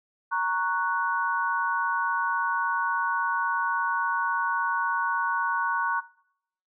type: chord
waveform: sine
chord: F# major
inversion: first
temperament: equal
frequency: 932.3 / 1108.7 / 1480 Hz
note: A#5 / C#6 / F#6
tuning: 0 / 0 / 0 cents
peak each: -28 dBFS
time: 0.31-6.01 s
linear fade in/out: 20 ms
effects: noise-tail reverb RT60 0.7 s tail -20 dB re dry